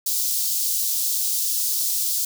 white high-pass noise, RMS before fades -23 dBFS, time 0.06-2.25 s, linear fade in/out 5 ms, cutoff 4300 Hz, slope 24 dB/octave, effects none

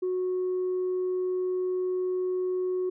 sine tone, 367.2 Hz, F#4, 13 cents flat, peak -24 dBFS, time 0.02-2.9 s, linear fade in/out 10 ms, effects tanh soft clip ceiling -23 dBFS

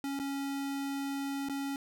square tone with dropouts, 277.2 Hz, C#4, in tune, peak -34 dBFS, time 0.04-1.76 s, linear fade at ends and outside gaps 1 ms, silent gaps 0.191-0.198 / 1.487-1.496 s, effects none

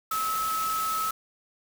sine tone in noise, 1295 Hz, E6, 31 cents flat, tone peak -26 dBFS, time 0.11-1.11 s, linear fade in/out 5 ms, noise white, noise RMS -35 dBFS, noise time 0.11-1.11 s, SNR +6 dB, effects none

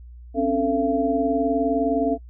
sine tone cluster, 264 / 283.6 / 446.4 / 679 Hz, C4 / C#4 / A4 / F5, +16 / +40 / +25 / -49 cents, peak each -24 dBFS, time 0.34-2.18 s, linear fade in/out 50 ms, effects noise-tail reverb RT60 0.1 s tail -22 dB re dry + added 60 Hz sine -39 dBFS peak until 2.29 s

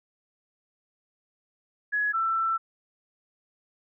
sine tone pair in turn, 1682 / 1335 Hz, G#6 / E6, +22 / +22 cents, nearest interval major third, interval 400 cents, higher first, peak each -23 dBFS, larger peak neither, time 1.92-2.13 / 2.13-2.58 s, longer second, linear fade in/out 20 ms, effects none

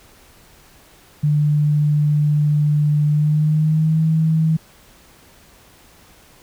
sine tone with pitch glide, 148.8 to 159.48 Hz, D3 to D#3, +23 to +43 cents, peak -13 dBFS, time 1.23-4.57 s, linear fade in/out 10 ms, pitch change +120 cents, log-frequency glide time 3.07-4.02 s, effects pink hiss -49 dBFS RMS until 6.42 s

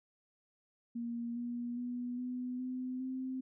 sine tone with pitch steps, 235.4 / 240.1 / 244.8 / 249.7 / 254.6 / 259.7 Hz, A#3 / B3 / B3 / B3 / C4 / C4, +17 / -49 / -15 / +19 / -47 / -13 cents, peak -36 dBFS, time 0.95-3.41 s, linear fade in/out 10 ms, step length 410 ms, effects none

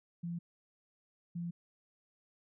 sine tone pair in turn, 171.1 / 171.71 Hz, F3 / F3, -35 / -29 cents, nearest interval unison, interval 6 cents, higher second, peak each -36 / -36 dBFS, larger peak neither, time 0.23-0.39 / 1.35-1.51 s, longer neither, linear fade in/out 10 ms, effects none

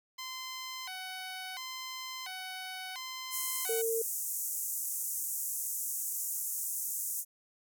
10% pulse tone with vibrato, 880 Hz, A5, in tune, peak -31 dBFS, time 0.18-3.82 s, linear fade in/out 10 ms, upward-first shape square, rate 0.72 Hz, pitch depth 280 cents each way
white band-pass noise, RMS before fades -36 dBFS, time 3.3-7.25 s, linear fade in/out 50 ms, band 6400 to 16000 Hz, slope 48 dB/octave
sine tone, 454.5 Hz, A#4, 44 cents flat, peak -30 dBFS, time 3.69-4.02 s, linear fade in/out 5 ms
effects none

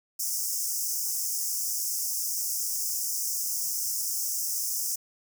pink high-pass noise, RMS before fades -30 dBFS, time 0.19-4.96 s, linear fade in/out 10 ms, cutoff 5200 Hz, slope 96 dB/octave, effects none

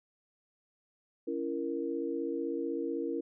sine chord, A# diminished, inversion first, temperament just, 279.7 / 335.6 / 466.2 Hz, C#4 / E4 / A#4, +16 / +31 / 0 cents, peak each -37 / -35 / -36 dBFS, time 1.27-3.21 s, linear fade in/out 10 ms, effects none

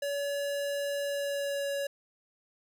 square tone with pitch glide, 568 to 561.8 Hz, C#5 to C#5, +42 to +23 cents, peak -31 dBFS, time 0.02-1.87 s, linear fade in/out 5 ms, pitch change -19 cents, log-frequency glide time 1.04-1.75 s, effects none

